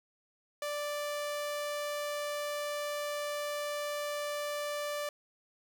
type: tone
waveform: sawtooth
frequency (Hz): 587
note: D5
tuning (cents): -1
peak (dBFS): -30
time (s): 0.62-5.09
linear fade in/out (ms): 2
effects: none